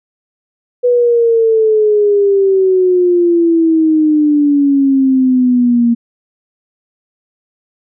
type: exponential sweep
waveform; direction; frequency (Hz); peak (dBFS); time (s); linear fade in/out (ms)
sine; down; 493.9 to 233.1; -7; 0.83-5.95; 20
effects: none